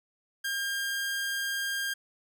sawtooth tone, 1607 Hz, G6, 43 cents sharp, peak -26 dBFS, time 0.44-1.94 s, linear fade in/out 10 ms, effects none

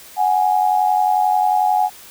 sine tone pair together, 739.4 / 830.6 Hz, F#5 / G#5, -1 / 0 cents, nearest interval major second, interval 201 cents, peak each -16 dBFS, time 0.16-1.9 s, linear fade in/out 50 ms, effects white hiss -41 dBFS RMS until 2.1 s

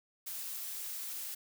blue noise, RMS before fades -41 dBFS, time 0.26-1.35 s, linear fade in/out 10 ms, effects none

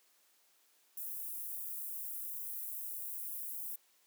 white high-pass noise, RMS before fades -42 dBFS, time 0.97-3.76 s, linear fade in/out 5 ms, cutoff 11000 Hz, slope 24 dB/octave, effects white hiss -70 dBFS RMS until 4.06 s + high-pass 300 Hz 12 dB/octave

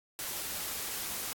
white noise, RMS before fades -37 dBFS, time 0.19-1.33 s, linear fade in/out 0 ms, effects AAC 64 kbps

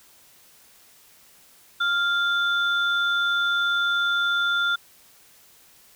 sine tone pair together, 1396.9 / 3520 Hz, F6 / A7, 0 / 0 cents, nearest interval octave + major third, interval 1600 cents, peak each -20 / -26 dBFS, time 1.8-4.76 s, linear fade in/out 10 ms, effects tanh soft clip ceiling -13 dBFS + white hiss -54 dBFS RMS until 5.95 s

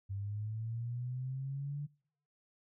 sine linear sweep, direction up, 97 to 146.83 Hz, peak -36 dBFS, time 0.09-1.87 s, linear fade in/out 20 ms, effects noise-tail reverb RT60 0.7 s tail -26 dB re dry

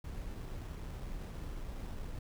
brown noise with sample-and-hold, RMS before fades -42 dBFS, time 0.04-2.19 s, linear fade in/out 5 ms, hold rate 4410 Hz, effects none

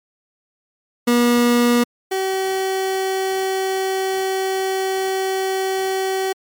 30% pulse tone pair in turn, 240.4 / 381.6 Hz, B3 / G4, -46 / -47 cents, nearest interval minor sixth, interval 799 cents, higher second, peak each -10 / -16 dBFS, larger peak first, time 1.07-1.84 / 2.11-6.33 s, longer second, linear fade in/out 10 ms, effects MP3 96 kbps

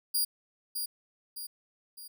10% pulse tone with echo, 4816 Hz, D8, 43 cents sharp, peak -19 dBFS, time 0.14-0.25 s, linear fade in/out 10 ms, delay 610 ms, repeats 3, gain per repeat -6 dB, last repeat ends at 2.08 s, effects none

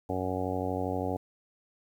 harmonic tone, 92.5 Hz, F#2, in tune, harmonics 1 / 2 / 3 / 4 / 5 / 6 / 7 / 8 / 9, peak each -36 / -40 / -35 / -40 / -36 / -38 / -41 / -37 / -41 dBFS, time 0.09-1.17 s, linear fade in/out 5 ms, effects 10-bit

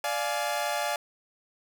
sawtooth chord, D diminished, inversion none, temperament equal with one note detuned, 587.3 / 698.5 / 843.2 Hz, D5 / F5 / Ab5, 0 / 0 / +26 cents, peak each -28 dBFS, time 0.04-0.96 s, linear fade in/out 2 ms, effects none

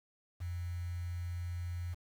sine tone with quantisation, 87.31 Hz, F2, in tune, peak -36 dBFS, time 0.4-1.95 s, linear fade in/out 20 ms, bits 9, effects none

